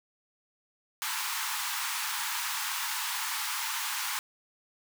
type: high-pass noise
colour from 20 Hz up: pink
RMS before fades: -33 dBFS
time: 1.02-4.19 s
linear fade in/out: 0 ms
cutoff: 840 Hz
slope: 96 dB/octave
effects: none